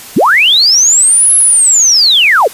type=linear two-way sweep; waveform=sine; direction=up then down; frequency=119.5 to 11030 to 368.5 Hz; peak=-4 dBFS; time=0.16-2.48 s; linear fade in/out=10 ms; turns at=1.35 s; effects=white hiss -30 dBFS RMS until 2.53 s + resampled to 32000 Hz